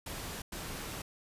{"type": "noise bursts at uneven times", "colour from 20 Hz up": "pink", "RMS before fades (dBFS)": -41, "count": 2, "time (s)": [[0.06, 0.42], [0.52, 1.02]], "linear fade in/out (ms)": 5, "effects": ["resampled to 32000 Hz"]}